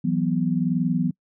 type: chord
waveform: sine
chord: E suspended second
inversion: none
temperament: just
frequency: 164.81 / 185.42 / 247.2 Hz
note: E3 / F#3 / B3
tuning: 0 / +4 / +2 cents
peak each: -24 dBFS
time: 0.04-1.11 s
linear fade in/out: 10 ms
effects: noise-tail reverb RT60 0.1 s tail -26 dB re dry